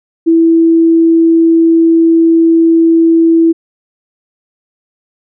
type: tone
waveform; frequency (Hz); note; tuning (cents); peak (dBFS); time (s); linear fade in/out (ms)
sine; 329.6; E4; 0; -4; 0.26-3.53; 20
effects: none